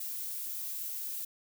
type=noise; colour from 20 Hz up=violet; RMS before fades=-38 dBFS; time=0-1.25 s; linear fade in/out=5 ms; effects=none